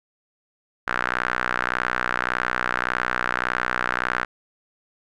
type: tone with band-pass filter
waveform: sawtooth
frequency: 61.74 Hz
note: B1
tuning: in tune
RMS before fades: -25 dBFS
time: 0.87-4.25 s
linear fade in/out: 10 ms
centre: 1500 Hz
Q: 3.6
effects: none

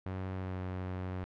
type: tone with pitch glide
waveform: sawtooth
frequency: 93.9 to 92.23 Hz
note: F#2 to F#2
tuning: +26 to -5 cents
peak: -32 dBFS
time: 0.06-1.24 s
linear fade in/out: 0 ms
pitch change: -31 cents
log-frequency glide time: 0.35-0.59 s
effects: low-pass 2000 Hz 12 dB/octave

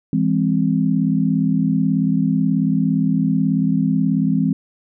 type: chord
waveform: sine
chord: E augmented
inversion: none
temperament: equal with one note detuned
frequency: 164.81 / 202.9 / 261.6 Hz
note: E3 / G#3 / B#3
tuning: 0 / -40 / 0 cents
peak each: -19 dBFS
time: 0.13-4.53 s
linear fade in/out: 2 ms
effects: none

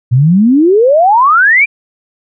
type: exponential sweep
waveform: sine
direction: up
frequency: 116.5 to 2428 Hz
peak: -4 dBFS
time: 0.11-1.66 s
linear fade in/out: 20 ms
effects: none

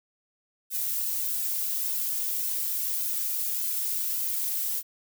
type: noise with flanger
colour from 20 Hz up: violet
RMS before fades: -29 dBFS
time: 0.7-4.83 s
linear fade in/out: 50 ms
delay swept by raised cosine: 1.9 to 2.86 ms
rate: 1.7 Hz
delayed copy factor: +0.9
effects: none

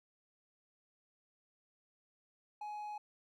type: tone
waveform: triangle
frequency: 839 Hz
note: G#5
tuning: 17 cents sharp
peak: -39 dBFS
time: 2.61-2.98 s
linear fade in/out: 5 ms
effects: none

